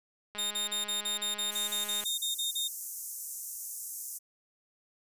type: click train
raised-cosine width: 0.3 ms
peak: -27 dBFS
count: 352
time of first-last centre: 0.35-2.038 s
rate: 208 Hz
type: tone bursts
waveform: sawtooth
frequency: 3670 Hz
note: A#7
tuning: 28 cents flat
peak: -27 dBFS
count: 14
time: 0.38-2.681 s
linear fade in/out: 10 ms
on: 130 ms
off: 37 ms
type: high-pass noise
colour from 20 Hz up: white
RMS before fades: -38 dBFS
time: 1.51-4.19 s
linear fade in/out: 20 ms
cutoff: 6100 Hz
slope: 48 dB/octave
effects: resampled to 32000 Hz